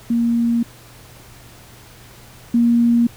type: tone pair in turn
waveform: sine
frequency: 234.1 / 235.7 Hz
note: A#3 / A#3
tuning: +8 / +19 cents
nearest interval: unison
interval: 11 cents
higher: second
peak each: -14 / -11 dBFS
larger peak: second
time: 0.1-0.63 / 2.54-3.07 s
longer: neither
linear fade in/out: 5 ms
effects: added 119 Hz sine -46 dBFS peak until 3.16 s + pink hiss -44 dBFS RMS until 3.16 s